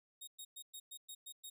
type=tone bursts; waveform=15% pulse; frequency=3745 Hz; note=A#7; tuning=7 cents sharp; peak=-40 dBFS; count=8; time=0.21-1.5 s; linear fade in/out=10 ms; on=65 ms; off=110 ms; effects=none